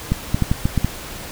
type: clicks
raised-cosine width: 5 ms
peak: -4 dBFS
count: 7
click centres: 0.12 / 0.345 / 0.423 / 0.515 / 0.655 / 0.777 / 0.846 s
effects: pink hiss -33 dBFS RMS until 1.31 s